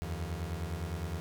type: beating tone pair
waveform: 30% pulse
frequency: 78.3 / 88.1 Hz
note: D#2 / F2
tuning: +11 / +16 cents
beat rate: 9.8 Hz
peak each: -35 / -35 dBFS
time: 0.02-1.2 s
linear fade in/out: 0 ms
effects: none